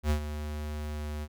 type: tone with ADSR envelope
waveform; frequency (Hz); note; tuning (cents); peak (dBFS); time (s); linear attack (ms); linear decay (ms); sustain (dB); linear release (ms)
square; 75.1; D2; +39; -23; 0.03-1.28; 73; 92; -11; 51
effects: none